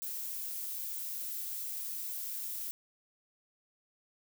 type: noise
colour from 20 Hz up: violet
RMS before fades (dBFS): -39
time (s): 0.02-2.71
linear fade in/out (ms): 0
effects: none